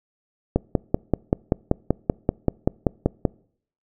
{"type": "click train", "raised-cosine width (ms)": 2, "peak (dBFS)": -4, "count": 15, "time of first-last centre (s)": [0.56, 3.252], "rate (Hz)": 5.2, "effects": ["noise-tail reverb RT60 0.6 s tail -26 dB re dry"]}